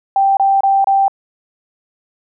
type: tone bursts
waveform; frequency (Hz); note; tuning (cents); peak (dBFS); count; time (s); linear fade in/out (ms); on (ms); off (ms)
sine; 784; G5; 0; -9; 4; 0.16-1.081; 2; 210; 27
effects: none